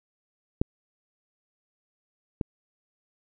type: clicks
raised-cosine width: 3 ms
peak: -9 / -14 dBFS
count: 2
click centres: 0.615 / 2.412 s
effects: none